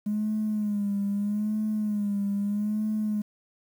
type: tone with vibrato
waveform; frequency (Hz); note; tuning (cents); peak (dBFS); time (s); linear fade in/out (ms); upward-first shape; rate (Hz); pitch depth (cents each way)
triangle; 207.7; G#3; 0; -21; 0.06-3.22; 10; sine; 0.79; 61
effects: tanh soft clip ceiling -22 dBFS + 9-bit

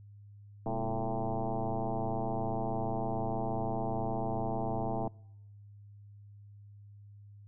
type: tone with frequency modulation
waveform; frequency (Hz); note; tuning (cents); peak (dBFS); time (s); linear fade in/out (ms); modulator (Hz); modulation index
sine; 327.4; E4; -12; -30; 0.66-5.08; 2; 114; 4.7
effects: noise-tail reverb RT60 0.9 s tail -26 dB re dry + added 102 Hz sine -50 dBFS peak until 7.47 s

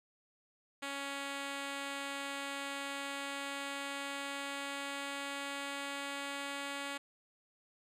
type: tone with pitch glide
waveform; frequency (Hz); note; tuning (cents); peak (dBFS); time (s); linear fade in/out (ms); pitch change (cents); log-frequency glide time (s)
5% pulse; 278.7 to 280.6; C#4 to C#4; +9 to +21; -27; 0.82-6.98; 10; +12; 2.68-6.62
effects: low-pass 10000 Hz 12 dB/octave

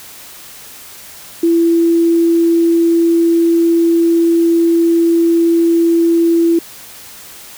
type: tone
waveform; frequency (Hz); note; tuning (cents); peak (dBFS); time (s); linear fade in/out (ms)
sine; 335.3; E4; +30; -8; 1.43-6.59; 5
effects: white hiss -35 dBFS RMS until 7.57 s

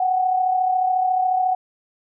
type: tone pair together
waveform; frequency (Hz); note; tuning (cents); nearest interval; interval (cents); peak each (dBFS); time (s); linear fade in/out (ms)
sine; 740 / 774.1; F#5 / G5; 0 / -22; minor second; 78; -17 / -26; 0-1.55; 5
effects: none

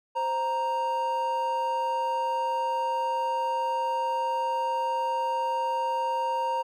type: tone pair together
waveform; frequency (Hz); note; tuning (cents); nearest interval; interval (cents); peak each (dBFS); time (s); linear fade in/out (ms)
triangle; 523.2 / 932.3; C5 / A#5; 0 / 0; minor seventh; 1000; -30 / -24; 0.15-6.63; 20
effects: none

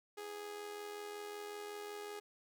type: tone with amplitude modulation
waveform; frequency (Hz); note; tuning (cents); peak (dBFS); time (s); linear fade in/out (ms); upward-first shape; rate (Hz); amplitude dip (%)
sawtooth; 414.5; G#4; -3; -38; 0.17-2.2; 10; sine; 85.4; 50
effects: none

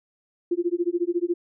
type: tone with tremolo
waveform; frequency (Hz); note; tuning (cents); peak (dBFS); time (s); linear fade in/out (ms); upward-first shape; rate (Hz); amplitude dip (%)
sine; 347.9; F4; -7; -18; 0.51-1.34; 5; sine; 14; 100
effects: none

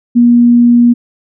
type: tone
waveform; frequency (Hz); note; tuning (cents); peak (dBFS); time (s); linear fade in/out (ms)
sine; 239.2; A#3; +45; -3; 0.15-0.94; 20
effects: none

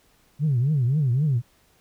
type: tone with vibrato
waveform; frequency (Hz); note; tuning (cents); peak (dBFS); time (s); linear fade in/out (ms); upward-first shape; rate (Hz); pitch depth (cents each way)
sine; 136; C#3; -33; -17; 0.39-1.42; 50; triangle; 3.8; 290
effects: tanh soft clip ceiling -15 dBFS + pink hiss -61 dBFS RMS until 1.8 s

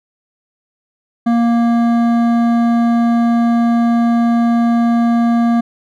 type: tone with hard clipping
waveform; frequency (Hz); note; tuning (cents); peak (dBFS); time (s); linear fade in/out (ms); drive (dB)
triangle; 234.2; A#3; +8; -12; 1.26-5.61; 10; 15
effects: none

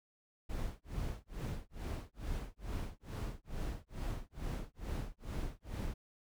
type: noise with tremolo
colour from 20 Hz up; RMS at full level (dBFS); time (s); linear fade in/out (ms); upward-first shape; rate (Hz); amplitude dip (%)
brown; -37; 0.49-5.94; 10; sine; 2.3; 100
effects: none

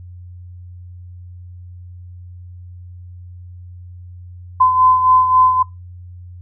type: beating tone pair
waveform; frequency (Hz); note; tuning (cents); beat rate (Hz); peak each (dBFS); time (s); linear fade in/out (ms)
sine; 1021 / 1024.7; C6 / C6; -43 / -36; 3.7; -10 / -18; 4.6-5.63; 10
effects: noise-tail reverb RT60 0.2 s tail -20 dB re dry + added 89 Hz sine -33 dBFS peak until 6.41 s

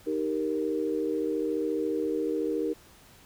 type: chord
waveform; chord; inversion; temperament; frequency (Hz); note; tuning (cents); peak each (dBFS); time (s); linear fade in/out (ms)
sine; Eb major; none; equal; 311.1 / 392 / 466.2; Eb4 / G4 / Bb4; 0 / 0 / 0; -30 / -32 / -30; 0.06-2.74; 20
effects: pink hiss -55 dBFS RMS until 3.25 s

